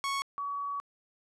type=tone pair in turn; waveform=sawtooth / sine; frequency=1106 / 1132.5 Hz; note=C#6 / C#6; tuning=-4 / +37 cents; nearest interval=unison; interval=41 cents; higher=second; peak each=-26 / -32 dBFS; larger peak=first; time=0.04-0.22 / 0.38-0.8 s; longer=second; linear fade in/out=0 ms; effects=low-pass 9000 Hz 12 dB/octave